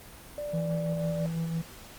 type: tone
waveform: sine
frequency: 587.3 Hz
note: D5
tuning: in tune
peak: -32 dBFS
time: 0.38-1.26 s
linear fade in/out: 0 ms
type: tone with tremolo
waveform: triangle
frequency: 164.8 Hz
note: E3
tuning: in tune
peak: -25 dBFS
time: 0.53-1.62 s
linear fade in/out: 10 ms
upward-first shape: sine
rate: 6 Hz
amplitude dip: 35%
effects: pink hiss -48 dBFS RMS until 1.98 s + Opus 24 kbps